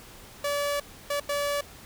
sawtooth tone bursts at uneven times, 575 Hz, D5, 37 cents flat, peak -22 dBFS, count 3, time 0.44-0.8 / 1.1-1.2 / 1.29-1.61 s, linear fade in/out 5 ms, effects pink hiss -48 dBFS RMS until 1.85 s

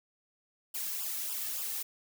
blue noise with flanger, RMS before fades -36 dBFS, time 0.74-1.83 s, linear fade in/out 10 ms, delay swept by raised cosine 0.48 to 2.08 ms, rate 3.5 Hz, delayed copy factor -0.85, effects none

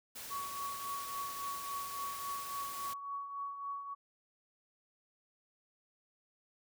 white noise, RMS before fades -46 dBFS, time 0.15-2.94 s, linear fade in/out 10 ms
sine tone with tremolo, 1122 Hz, C#6, 21 cents sharp, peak -36 dBFS, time 0.3-3.95 s, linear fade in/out 20 ms, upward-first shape triangle, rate 3.6 Hz, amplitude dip 60%
effects none

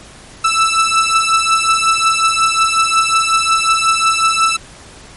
sawtooth beating tone pair, 1318.5 / 1324 Hz, E6 / E6, 0 / +7 cents, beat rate 5.5 Hz, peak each -10 dBFS, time 0.44-4.57 s, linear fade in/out 10 ms, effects pink hiss -38 dBFS RMS until 5.16 s + MP3 48 kbps

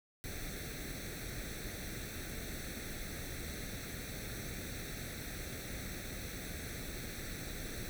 pink noise with comb filter, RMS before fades -43 dBFS, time 0.24-7.89 s, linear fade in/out 0 ms, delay 0.5 ms, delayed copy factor +0.8, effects none

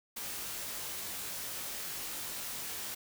white noise with comb filter, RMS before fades -40 dBFS, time 0.16-2.95 s, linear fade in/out 10 ms, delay 20 ms, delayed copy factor -0.9, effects none

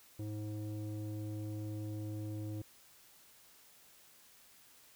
square tone with low-pass filter, 106 Hz, G#2, 36 cents sharp, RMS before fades -41 dBFS, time 0.19-2.62 s, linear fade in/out 5 ms, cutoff 400 Hz, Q 2.2, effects white hiss -62 dBFS RMS until 4.95 s

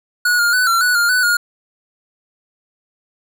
square tone with pitch steps, 1459 / 1413 / 1496 / 1364 / 1476 / 1407 / 1494 / 1428 Hz, F#6 / F6 / F#6 / F6 / F#6 / F6 / F#6 / F6, -25 / +20 / +19 / -41 / -5 / +12 / +16 / +38 cents, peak -13 dBFS, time 0.25-1.37 s, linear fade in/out 5 ms, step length 140 ms, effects none

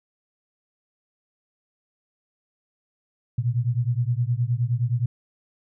sine beating tone pair, 116.54 / 126.14 Hz, A#2 / B2, 0 / +37 cents, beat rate 9.6 Hz, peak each -23 / -24 dBFS, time 3.38-5.06 s, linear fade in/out 5 ms, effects none

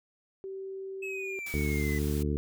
sine tone, 385.4 Hz, G4, 29 cents flat, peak -36 dBFS, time 0.44-1.39 s, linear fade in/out 0 ms
triangle linear sweep, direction down, 2601 to 1990 Hz, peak -34 dBFS, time 1.02-1.99 s, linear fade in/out 10 ms
white noise, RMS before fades -44 dBFS, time 1.46-2.23 s, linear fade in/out 5 ms
harmonic tone, 73.42 Hz, D2, in tune, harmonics 1 / 2 / 3 / 4 / 5 / 6, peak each -30 / -33 / -35 / -36 / -37 / -38 dBFS, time 1.54-2.37 s, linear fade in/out 0 ms
effects none

